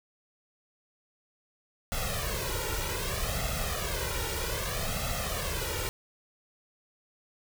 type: noise with flanger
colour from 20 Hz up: pink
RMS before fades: -32 dBFS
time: 1.92-5.89 s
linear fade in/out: 0 ms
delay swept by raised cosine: 1.5 to 2.14 ms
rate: 0.64 Hz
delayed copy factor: +0.85
effects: none